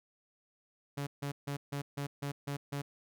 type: tone bursts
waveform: sawtooth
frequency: 141.9 Hz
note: C#3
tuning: 41 cents sharp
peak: -31 dBFS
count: 8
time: 0.97-2.82 s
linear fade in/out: 10 ms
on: 100 ms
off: 150 ms
effects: none

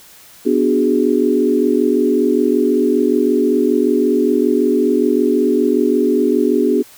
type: chord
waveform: sine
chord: G# half-diminished seventh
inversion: first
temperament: equal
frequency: 246.9 / 293.7 / 370 / 415.3 Hz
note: B3 / D4 / F#4 / G#4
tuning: 0 / 0 / 0 / 0 cents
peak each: -17 dBFS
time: 0.45-6.83 s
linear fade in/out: 20 ms
effects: white hiss -43 dBFS RMS until 6.97 s

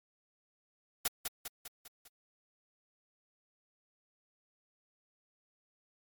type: noise with echo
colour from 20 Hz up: white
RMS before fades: -31 dBFS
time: 1.05-1.08 s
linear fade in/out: 5 ms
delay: 200 ms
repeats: 5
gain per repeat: -5 dB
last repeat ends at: 2.08 s
effects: MP3 96 kbps

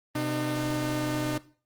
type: tone pair together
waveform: sawtooth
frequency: 127.46 / 302.7 Hz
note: C3 / D#4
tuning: -45 / -48 cents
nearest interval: octave + minor third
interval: 1497 cents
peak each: -28 / -25 dBFS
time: 0.15-1.38 s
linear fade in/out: 5 ms
effects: noise-tail reverb RT60 0.4 s tail -17 dB re dry + Opus 24 kbps

